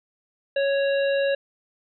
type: harmonic tone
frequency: 554.4 Hz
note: C#5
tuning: in tune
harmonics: 1 / 3 / 5 / 7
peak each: -20 / -30 / -34 / -37 dBFS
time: 0.56-1.35 s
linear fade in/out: 5 ms
effects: none